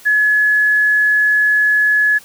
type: tone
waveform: sine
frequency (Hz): 1700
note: G#6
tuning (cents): +40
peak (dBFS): -10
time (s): 0.05-2.19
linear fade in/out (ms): 20
effects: white hiss -42 dBFS RMS until 2.24 s